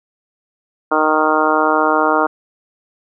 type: harmonic tone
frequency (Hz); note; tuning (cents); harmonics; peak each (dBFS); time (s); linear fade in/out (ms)
155.1; D#3; -5; 2 / 3 / 4 / 5 / 6 / 7 / 8 / 9; -20 / -20 / -20 / -20 / -20 / -20 / -20 / -20; 0.91-2.27; 10
effects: none